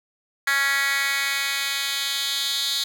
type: tone with high-pass filter sweep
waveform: 10% pulse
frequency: 277.2 Hz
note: C#4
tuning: in tune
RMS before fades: -24 dBFS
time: 0.47-2.84 s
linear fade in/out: 5 ms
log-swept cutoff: 1800 to 3700 Hz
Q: 3.2
effects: none